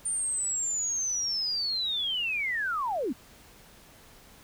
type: linear sweep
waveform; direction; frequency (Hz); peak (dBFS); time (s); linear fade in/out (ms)
sine; down; 9060 to 207.7; -27; 0.05-3.13; 10
effects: pink hiss -54 dBFS RMS until 4.43 s